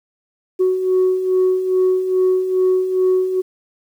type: beating tone pair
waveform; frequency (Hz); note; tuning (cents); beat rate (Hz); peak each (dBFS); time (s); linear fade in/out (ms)
sine; 369.3 / 371.7; F#4 / F#4; -3 / +8; 2.4; -20 / -13; 0.59-3.42; 20
effects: tanh soft clip ceiling -9 dBFS + 8-bit